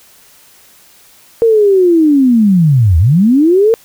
sine linear two-way sweep, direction down then up, 466.2 to 76.2 to 466.2 Hz, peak -5 dBFS, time 1.42-3.74 s, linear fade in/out 0 ms, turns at 2.98 s, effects white hiss -44 dBFS RMS until 3.84 s

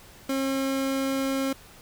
30% pulse tone, 269.5 Hz, C#4, 49 cents flat, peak -22 dBFS, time 0.29-1.53 s, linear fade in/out 5 ms, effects pink hiss -50 dBFS RMS until 1.81 s

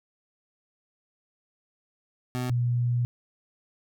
25% pulse / sine tone pair in turn, 125.3 / 121.17 Hz, B2 / B2, +25 / -33 cents, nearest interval minor second, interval 58 cents, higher first, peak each -24 / -22 dBFS, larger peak second, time 2.35-2.5 / 2.5-3.05 s, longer second, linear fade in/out 0 ms, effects none

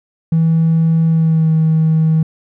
triangle tone with pitch glide, 162.9 to 159.18 Hz, E3 to D#3, -20 to +40 cents, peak -6 dBFS, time 0.32-2.23 s, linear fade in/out 5 ms, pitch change -40 cents, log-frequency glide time 1.07-1.52 s, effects tanh soft clip ceiling -6 dBFS

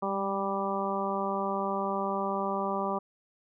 harmonic tone with a mistuned harmonic, 196 Hz, G3, in tune, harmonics 1 / 2 / 3 / 4 / 5 / 6, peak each -35 / -35 / -35 / -35 / -35 / -35 dBFS, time 0.02-2.99 s, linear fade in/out 10 ms, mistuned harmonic 1, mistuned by +22 cents, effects none

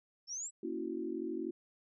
sine exponential sweep, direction up, 5274 to 7970 Hz, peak -38 dBFS, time 0.27-0.51 s, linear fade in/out 50 ms
sine chord, F# dominant seventh, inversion first, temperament equal, 233.1 / 277.2 / 329.6 / 370 Hz, A#3 / C#4 / E4 / F#4, 0 / 0 / 0 / 0 cents, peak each -44 / -43 / -39 / -41 dBFS, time 0.63-1.51 s, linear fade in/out 5 ms
effects none

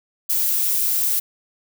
violet noise, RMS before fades -20 dBFS, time 0.29-1.2 s, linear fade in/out 10 ms, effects none

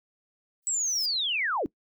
violet noise with exponential growth, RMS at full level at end -37 dBFS, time 0.62-1.06 s, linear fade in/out 5 ms, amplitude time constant 94 ms
sine linear sweep, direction down, 7902 to 242.5 Hz, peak -25 dBFS, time 0.67-1.66 s, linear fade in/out 0 ms
effects noise-tail reverb RT60 0.1 s tail -21 dB re dry

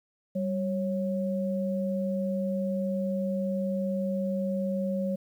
sine tone pair together, 194.1 / 549 Hz, G3 / C#5, -17 / -17 cents, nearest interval octave + tritone, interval 1800 cents, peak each -28 / -31 dBFS, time 0.35-5.16 s, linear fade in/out 10 ms, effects 10-bit

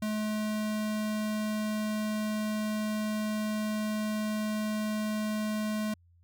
square tone, 213.9 Hz, A3, 49 cents flat, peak -30 dBFS, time 0.02-5.94 s, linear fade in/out 5 ms, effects added 86 Hz sine -59 dBFS peak until 6.23 s

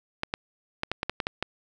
clicks, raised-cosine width 0.3 ms, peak -11 dBFS, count 9, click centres 0.234 / 0.339 / 0.834 / 0.916 / 1.031 / 1.096 / 1.202 / 1.269 / 1.426 s, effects none

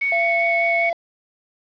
sine tone with vibrato, 2217 Hz, C#7, in tune, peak -18 dBFS, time 0.01-0.9 s, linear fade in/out 10 ms, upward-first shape triangle, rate 5 Hz, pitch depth 13 cents each way
triangle tone, 679 Hz, F5, 49 cents flat, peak -18 dBFS, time 0.12-0.93 s, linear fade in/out 2 ms
effects resampled to 11025 Hz + 7-bit

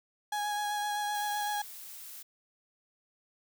35% pulse tone with vibrato, 830.6 Hz, G#5, in tune, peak -29 dBFS, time 0.32-1.62 s, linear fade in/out 5 ms, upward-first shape sine, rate 7.8 Hz, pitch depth 14 cents each way
blue noise, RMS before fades -46 dBFS, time 1.14-2.23 s, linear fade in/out 10 ms
effects none

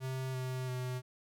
square tone with pitch steps, 130.81 / 128.71 / 126.65 Hz, C3 / C3 / B2, 0 / -28 / +44 cents, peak -36 dBFS, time 0-1.02 s, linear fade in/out 50 ms, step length 340 ms, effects none

